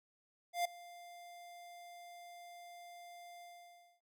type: tone with ADSR envelope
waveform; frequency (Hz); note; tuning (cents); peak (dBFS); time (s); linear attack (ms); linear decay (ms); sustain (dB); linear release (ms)
square; 698.5; F5; 0; -31; 0.53-4.01; 120; 6; -21; 600
effects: none